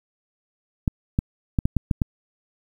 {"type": "clicks", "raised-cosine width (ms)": 5, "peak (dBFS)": -7, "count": 7, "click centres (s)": [0.878, 1.189, 1.588, 1.655, 1.767, 1.912, 2.018], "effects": ["8-bit"]}